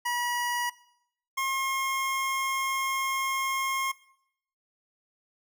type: tone pair in turn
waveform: 25% pulse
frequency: 966 / 1073.1 Hz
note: B5 / C6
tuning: -39 / +43 cents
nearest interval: major second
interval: 182 cents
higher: second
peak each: -23 dBFS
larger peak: neither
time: 0.05-0.7 / 1.37-3.92 s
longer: second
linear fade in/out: 10 ms
effects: noise-tail reverb RT60 0.7 s tail -19 dB re dry